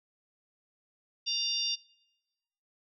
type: harmonic tone with a mistuned harmonic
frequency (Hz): 936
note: A#5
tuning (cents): +7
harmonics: 3 / 4 / 5 / 6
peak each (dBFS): -35 / -35 / -33 / -36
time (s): 1.26-1.76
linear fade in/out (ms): 20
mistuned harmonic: 4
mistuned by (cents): -65
effects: noise-tail reverb RT60 1.0 s tail -23 dB re dry